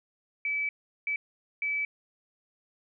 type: tone bursts at uneven times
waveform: sine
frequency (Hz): 2300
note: D7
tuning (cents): -37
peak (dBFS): -27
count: 3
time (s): 0.45-0.69 / 1.07-1.16 / 1.62-1.85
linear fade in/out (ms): 2
effects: none